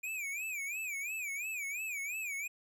square tone with vibrato, 2403 Hz, D7, 39 cents sharp, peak -37 dBFS, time 0.03-2.48 s, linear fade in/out 10 ms, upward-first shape sine, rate 2.9 Hz, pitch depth 160 cents each way, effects none

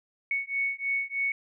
sine beating tone pair, 2217 / 2220.2 Hz, C#7 / C#7, 0 / +2 cents, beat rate 3.2 Hz, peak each -30 dBFS, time 0.31-1.32 s, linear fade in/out 2 ms, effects none

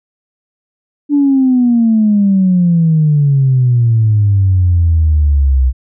sine exponential sweep, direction down, 293.7 to 62.8 Hz, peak -6 dBFS, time 1.09-5.73 s, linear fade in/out 50 ms, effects tanh soft clip ceiling -2 dBFS

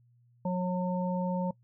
harmonic tone, 181.5 Hz, F#3, 33 cents flat, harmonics 1 / 3 / 5, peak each -29 / -34 / -36 dBFS, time 0.45-1.51 s, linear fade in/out 5 ms, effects noise-tail reverb RT60 0.1 s tail -23 dB re dry + added 120 Hz sine -61 dBFS peak until 1.63 s

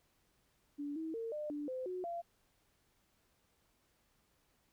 sine tone with pitch steps, 288.7 / 320.9 / 455.5 / 601 / 293.6 / 514 / 365.8 / 685 Hz, D4 / E4 / A#4 / D5 / D4 / C5 / F#4 / F5, -30 / -46 / -40 / +40 / 0 / -31 / -20 / -34 cents, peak -38 dBFS, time 0.78-2.22 s, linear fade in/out 20 ms, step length 180 ms, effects pink hiss -75 dBFS RMS until 4.72 s

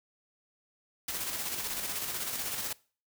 white noise with tremolo, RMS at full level -34 dBFS, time 1.08-2.73 s, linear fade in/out 5 ms, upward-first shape square, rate 16 Hz, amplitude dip 35%, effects noise-tail reverb RT60 0.4 s tail -22 dB re dry

